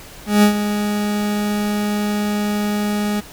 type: tone with ADSR envelope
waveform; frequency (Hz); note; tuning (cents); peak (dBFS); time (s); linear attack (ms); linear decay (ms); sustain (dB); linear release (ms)
40% pulse; 207.7; G#3; 0; -7; 0.26-3.21; 170; 96; -10; 17
effects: pink hiss -39 dBFS RMS until 3.32 s